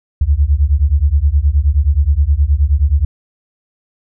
sine beating tone pair, 67.5 / 77 Hz, C#2 / D#2, -45 / -17 cents, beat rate 9.5 Hz, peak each -12 dBFS, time 0.21-3.05 s, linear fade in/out 5 ms, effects none

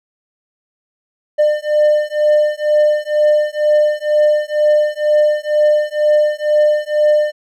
triangle beating tone pair, 600 / 602.1 Hz, D5 / D5, +37 / +43 cents, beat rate 2.1 Hz, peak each -12 dBFS, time 1.38-7.32 s, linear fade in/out 20 ms, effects none

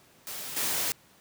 white noise with level steps, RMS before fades -38 / -29 dBFS, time 0.27-0.92 s, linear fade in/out 0 ms, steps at 0.56 s, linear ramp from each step 10 ms, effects pink hiss -59 dBFS RMS until 1.2 s + high-pass 100 Hz 12 dB/octave

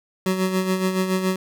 25% pulse tone with tremolo, 187.1 Hz, F#3, 20 cents sharp, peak -14 dBFS, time 0.26-1.36 s, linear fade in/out 2 ms, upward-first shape sine, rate 7.1 Hz, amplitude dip 55%, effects none

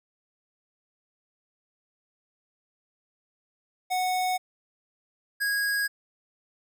square tone pair in turn, 737 / 1646.9 Hz, F#5 / G#6, -7 / -15 cents, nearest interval octave + major second, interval 1392 cents, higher second, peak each -25 dBFS, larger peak neither, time 3.9-4.38 / 5.4-5.88 s, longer neither, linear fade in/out 20 ms, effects none

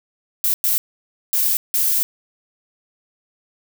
violet noise bursts at uneven times, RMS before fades -18 dBFS, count 4, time 0.44-0.54 / 0.64-0.78 / 1.33-1.57 / 1.74-2.03 s, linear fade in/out 0 ms, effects none

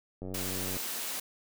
click train, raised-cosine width 2 ms, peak -27 dBFS, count 52, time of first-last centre 0.22-0.767 s, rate 93.2 Hz
white high-pass noise, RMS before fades -36 dBFS, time 0.34-1.2 s, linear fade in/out 5 ms, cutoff 180 Hz, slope 24 dB/octave
effects none

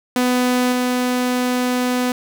sawtooth tone with level steps, 249.4 Hz, B3, 17 cents sharp, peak -11 / -13 dBFS, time 0.16-2.12 s, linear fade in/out 2 ms, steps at 0.72 s, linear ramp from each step 2 ms, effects none

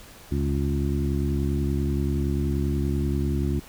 harmonic tone with a mistuned harmonic, 70.4 Hz, C#2, 27 cents sharp, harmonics 1 / 2 / 3 / 4 / 5, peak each -25 / -28 / -30 / -31 / -32 dBFS, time 0.31-3.6 s, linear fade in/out 10 ms, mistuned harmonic 1, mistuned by +84 cents, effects pink hiss -47 dBFS RMS until 3.68 s

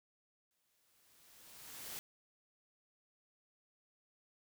white noise with exponential growth, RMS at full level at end -44 dBFS, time 0.51-1.99 s, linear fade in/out 0 ms, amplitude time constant 320 ms, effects none

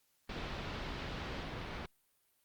pink low-pass noise, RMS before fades -42 dBFS, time 0.29-1.86 s, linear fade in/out 5 ms, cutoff 4200 Hz, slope 24 dB/octave, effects white hiss -75 dBFS RMS until 2.44 s + Opus 48 kbps

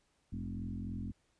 sine tone with frequency modulation, 151.1 Hz, D3, 50 cents sharp, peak -37 dBFS, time 0.32-1.12 s, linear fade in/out 10 ms, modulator 43.6 Hz, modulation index 2.6, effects pink hiss -75 dBFS RMS until 1.39 s + resampled to 22050 Hz

